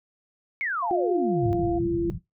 sine exponential sweep, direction down, 2257 to 90.5 Hz, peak -25 dBFS, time 0.61-1.53 s, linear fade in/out 0 ms
sine tone, 698.5 Hz, F5, in tune, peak -30 dBFS, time 0.82-1.79 s, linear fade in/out 10 ms
sine tone with pitch glide, 357.4 to 340.1 Hz, F4 to F4, +40 to -46 cents, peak -23 dBFS, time 0.91-2.1 s, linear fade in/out 0 ms, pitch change -86 cents, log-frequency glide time 1.05-1.72 s
white low-pass noise, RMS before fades -32 dBFS, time 1.41-2.2 s, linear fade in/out 50 ms, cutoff 200 Hz, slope 96 dB/octave
effects noise-tail reverb RT60 0.2 s tail -21 dB re dry

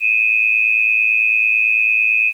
sine tone pair together, 2472 / 2581 Hz, D#7 / E7, -12 / -37 cents, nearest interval minor second, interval 75 cents, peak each -15 dBFS, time 0-2.33 s, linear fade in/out 50 ms, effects 8-bit

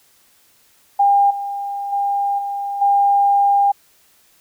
sine tone with level steps, 803 Hz, G5, 41 cents sharp, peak -10 / -22 / -16 / -21 / -11 dBFS, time 0.99-3.72 s, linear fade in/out 10 ms, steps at 1.3 / 1.92 / 2.38 / 2.81 s, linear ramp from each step 10 ms, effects white hiss -55 dBFS RMS until 4.4 s

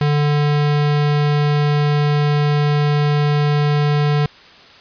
square tone, 147.2 Hz, D3, 4 cents sharp, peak -14 dBFS, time 0.01-4.26 s, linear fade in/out 2 ms, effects white hiss -43 dBFS RMS until 4.8 s + resampled to 11025 Hz

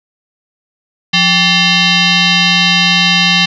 sine tone with frequency modulation, 176.7 Hz, F3, 21 cents sharp, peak -7 dBFS, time 1.13-3.46 s, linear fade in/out 10 ms, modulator 968 Hz, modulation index 4.3, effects none

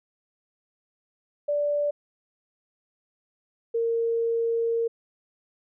sine tone pair in turn, 584 / 461 Hz, D5 / A#4, -10 / -19 cents, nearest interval major third, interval 409 cents, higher first, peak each -22 dBFS, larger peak neither, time 1.48-1.91 / 3.74-4.88 s, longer second, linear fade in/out 10 ms, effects none

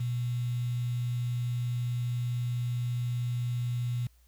sine tone with quantisation, 121.7 Hz, B2, 25 cents flat, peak -28 dBFS, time 0-4.07 s, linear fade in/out 5 ms, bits 8, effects added 60 Hz sine -59 dBFS peak until 4.27 s + white hiss -69 dBFS RMS until 4.27 s

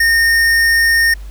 sine tone with tanh clipping, 1834 Hz, A#6, 29 cents flat, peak -11 dBFS, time 0-1.14 s, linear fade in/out 5 ms, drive 17 dB, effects added 50 Hz sine -27 dBFS peak until 1.3 s + pink hiss -46 dBFS RMS until 1.3 s

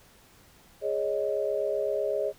sine chord, Ab suspended fourth, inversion none, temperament equal, 415.3 / 554.4 / 622.3 Hz, Ab4 / Db5 / Eb5, 0 / 0 / 0 cents, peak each -30 dBFS, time 0.81-2.33 s, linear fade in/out 50 ms, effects pink hiss -57 dBFS RMS until 2.38 s

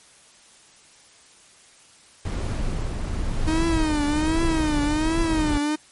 brown noise with tremolo, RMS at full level -24 dBFS, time 2.25-5.58 s, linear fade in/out 2 ms, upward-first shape triangle, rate 1 Hz, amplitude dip 30%
45% pulse tone with vibrato, 311.1 Hz, D#4, in tune, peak -21 dBFS, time 3.47-5.76 s, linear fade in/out 10 ms, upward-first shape triangle, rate 1.3 Hz, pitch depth 130 cents each way
effects white hiss -52 dBFS RMS until 5.91 s + MP3 48 kbps

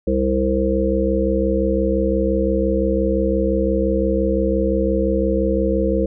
harmonic tone, 65.8 Hz, C2, 10 cents sharp, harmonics 1 / 3 / 5 / 7 / 8, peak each -22 / -22 / -22 / -22 / -22 dBFS, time 0.07-6.06 s, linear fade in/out 5 ms, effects none

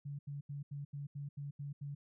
sine tone bursts, 142.6 Hz, C#3, 49 cents sharp, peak -40 dBFS, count 9, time 0.05-1.95 s, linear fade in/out 10 ms, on 140 ms, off 80 ms, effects none

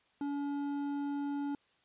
sine tone with hard clipping, 284.8 Hz, C#4, 47 cents sharp, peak -35 dBFS, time 0.21-1.55 s, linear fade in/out 2 ms, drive 8 dB, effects white hiss -70 dBFS RMS until 1.84 s + resampled to 8000 Hz

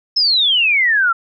sine exponential sweep, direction down, 5300 to 1325 Hz, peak -11 dBFS, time 0.16-1.13 s, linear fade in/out 10 ms, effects none

